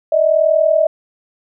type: tone pair together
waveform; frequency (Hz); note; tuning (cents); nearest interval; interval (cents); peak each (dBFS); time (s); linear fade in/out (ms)
sine; 600 / 640.4; D5 / D#5; +37 / +50; minor second; 113; -14 / -12; 0.12-0.87; 5
effects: none